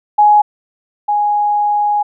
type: tone pair in turn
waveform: sine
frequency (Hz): 836 / 829.7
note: G#5 / G#5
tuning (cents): +11 / -2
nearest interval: unison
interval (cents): 13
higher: first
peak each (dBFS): -5 / -11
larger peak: first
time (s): 0.18-0.42 / 1.08-2.03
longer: second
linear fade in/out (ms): 10
effects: none